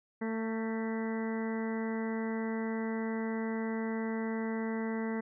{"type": "harmonic tone with a mistuned harmonic", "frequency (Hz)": 223.6, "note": "A3", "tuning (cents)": 28, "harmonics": [1, 2, 3, 4, 5, 6, 7, 8, 9], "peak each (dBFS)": [-33, -38, -47, -45, -50, -53, -49, -52, -46], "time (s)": [0.21, 5.21], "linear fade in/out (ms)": 10, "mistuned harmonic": 9, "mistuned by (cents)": -32, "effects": []}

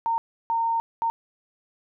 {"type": "tone bursts at uneven times", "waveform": "sine", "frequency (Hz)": 917, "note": "A#5", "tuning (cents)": -29, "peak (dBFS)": -21, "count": 3, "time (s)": [[0.06, 0.18], [0.5, 0.8], [1.02, 1.1]], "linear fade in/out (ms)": 0, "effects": []}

